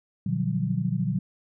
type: tone cluster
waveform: sine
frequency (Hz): 121.2 / 149.9 / 176.8 / 190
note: B2 / D3 / F3 / F#3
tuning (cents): -32 / +36 / +22 / +46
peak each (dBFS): -29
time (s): 0.26-1.19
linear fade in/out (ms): 5
effects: none